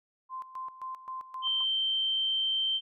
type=tone with tremolo; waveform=sine; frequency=1040 Hz; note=C6; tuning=11 cents flat; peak=-35 dBFS; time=0.29-1.65 s; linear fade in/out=50 ms; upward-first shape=square; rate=3.8 Hz; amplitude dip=75%
type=tone; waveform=sine; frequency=3123 Hz; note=G7; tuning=7 cents flat; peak=-26 dBFS; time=1.42-2.81 s; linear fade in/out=50 ms
effects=none